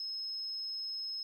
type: tone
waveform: triangle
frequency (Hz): 5170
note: E8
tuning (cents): -34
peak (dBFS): -33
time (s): 0-1.23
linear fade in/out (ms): 2
effects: tanh soft clip ceiling -35 dBFS + 11-bit